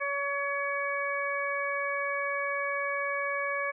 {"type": "harmonic tone", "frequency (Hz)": 564, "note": "C#5", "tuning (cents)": 30, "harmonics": [1, 2, 3, 4], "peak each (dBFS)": [-34, -34, -34, -34], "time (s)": [0, 3.72], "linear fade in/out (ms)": 20, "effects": []}